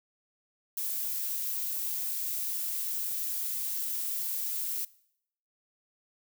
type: noise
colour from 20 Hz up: violet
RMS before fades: -33 dBFS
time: 0.77-4.85 s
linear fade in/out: 5 ms
effects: noise-tail reverb RT60 0.7 s tail -21 dB re dry

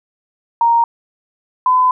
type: tone pair in turn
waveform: sine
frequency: 932.3 / 1011.8 Hz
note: A#5 / B5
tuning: 0 / +42 cents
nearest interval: minor second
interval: 142 cents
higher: second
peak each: -9 dBFS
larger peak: neither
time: 0.61-0.84 / 1.66-1.91 s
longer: second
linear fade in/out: 2 ms
effects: none

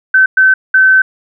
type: tone bursts at uneven times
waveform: sine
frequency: 1533 Hz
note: G6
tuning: 39 cents flat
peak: -4 dBFS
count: 3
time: 0.14-0.26 / 0.37-0.54 / 0.74-1.02 s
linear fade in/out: 5 ms
effects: none

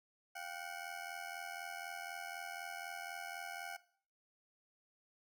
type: ring-modulated tone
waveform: 20% pulse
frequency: 743 Hz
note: F#5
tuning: 7 cents sharp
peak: -36 dBFS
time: 0.35-3.77 s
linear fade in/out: 10 ms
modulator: 42 Hz
effects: noise-tail reverb RT60 0.5 s tail -17 dB re dry

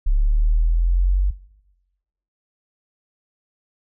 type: exponential sweep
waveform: sine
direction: up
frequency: 34.65 to 48.42 Hz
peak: -14 dBFS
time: 0.06-1.31 s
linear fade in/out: 10 ms
effects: noise-tail reverb RT60 1.0 s tail -20 dB re dry

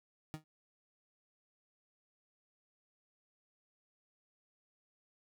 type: tone with exponential decay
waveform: 30% pulse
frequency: 155.56 Hz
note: D#3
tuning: in tune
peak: -34 dBFS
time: 0.34-0.44 s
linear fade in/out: 0 ms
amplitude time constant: 21 ms
effects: none

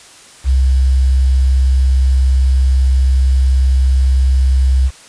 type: tone with quantisation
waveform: sine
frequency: 65.6 Hz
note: C2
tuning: 5 cents sharp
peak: -8 dBFS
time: 0.44-4.91 s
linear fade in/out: 50 ms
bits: 6
effects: white hiss -40 dBFS RMS until 5.08 s + resampled to 22050 Hz

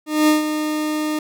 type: tone with ADSR envelope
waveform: 40% pulse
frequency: 305.7 Hz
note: D#4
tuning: 30 cents flat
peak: -10 dBFS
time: 0.06-1.19 s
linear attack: 220 ms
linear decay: 140 ms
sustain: -9 dB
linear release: 3 ms
effects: none

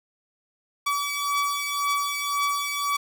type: beating tone pair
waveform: sawtooth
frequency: 1143 / 1144.9 Hz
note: D6 / D6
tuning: -47 / -44 cents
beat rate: 1.9 Hz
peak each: -25 / -22 dBFS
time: 0.86-2.97 s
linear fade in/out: 10 ms
effects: 9-bit

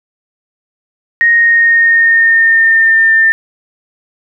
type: tone with pitch glide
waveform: sine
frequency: 1866 to 1798.3 Hz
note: A#6 to A6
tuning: +1 to +37 cents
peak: -5 dBFS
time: 1.21-3.32 s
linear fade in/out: 0 ms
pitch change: -64 cents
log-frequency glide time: 1.31-3.08 s
effects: none

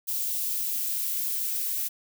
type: noise with high-pass filter sweep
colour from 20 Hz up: violet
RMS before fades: -29 dBFS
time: 0.07-1.89 s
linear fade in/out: 20 ms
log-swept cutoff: 3000 to 1600 Hz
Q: 1.1
effects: none

